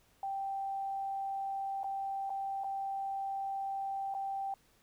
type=tone with dropouts; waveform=sine; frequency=783 Hz; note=G5; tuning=2 cents flat; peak=-34 dBFS; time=0.23-4.54 s; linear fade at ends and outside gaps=2 ms; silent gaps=1.833-1.842 / 2.296-2.302 / 2.637-2.643 / 4.141-4.148 s; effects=pink hiss -68 dBFS RMS until 4.82 s